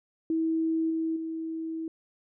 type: tone with level steps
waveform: sine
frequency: 323.6 Hz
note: E4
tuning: 32 cents flat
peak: -24 / -26 / -31 dBFS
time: 0.3-1.88 s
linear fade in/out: 2 ms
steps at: 0.9 / 1.16 s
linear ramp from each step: 5 ms
effects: none